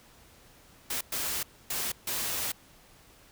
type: noise bursts at uneven times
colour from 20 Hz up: white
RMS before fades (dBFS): -32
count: 4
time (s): 0.9-1.01 / 1.12-1.43 / 1.7-1.92 / 2.07-2.52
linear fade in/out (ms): 5
effects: pink hiss -57 dBFS RMS until 3.31 s